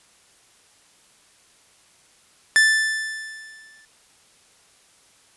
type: tone with exponential decay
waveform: 45% pulse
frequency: 1760 Hz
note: A6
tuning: in tune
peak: -11 dBFS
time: 2.56-3.85 s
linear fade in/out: 0 ms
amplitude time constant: 280 ms
effects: white hiss -56 dBFS RMS until 5.36 s + resampled to 24000 Hz